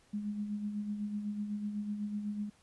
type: tone with tremolo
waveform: sine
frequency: 207.7 Hz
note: G#3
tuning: in tune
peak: -32 dBFS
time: 0.13-2.5 s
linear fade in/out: 10 ms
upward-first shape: sine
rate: 8 Hz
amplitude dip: 50%
effects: pink hiss -66 dBFS RMS until 2.62 s + resampled to 24000 Hz